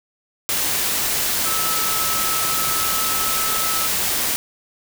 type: tone in noise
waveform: sine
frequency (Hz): 1300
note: E6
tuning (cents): -24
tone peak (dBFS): -26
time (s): 1.46-3.87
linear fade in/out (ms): 0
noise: white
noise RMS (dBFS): -21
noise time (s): 0.49-4.36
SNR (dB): -8
effects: none